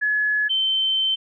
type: tone pair in turn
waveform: sine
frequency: 1700 / 3093 Hz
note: G#6 / G7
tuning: +40 / -24 cents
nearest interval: minor seventh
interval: 1036 cents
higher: second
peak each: -18 dBFS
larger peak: neither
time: 0.01-0.49 / 0.49-1.16 s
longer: second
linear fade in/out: 20 ms
effects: none